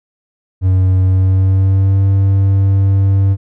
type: tone with pitch glide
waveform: triangle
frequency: 93.4 to 97.54 Hz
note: F#2 to G2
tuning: +17 to -8 cents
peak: -6 dBFS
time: 0.61-3.37 s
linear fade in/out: 50 ms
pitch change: +75 cents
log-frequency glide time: 1.03-2.03 s
effects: none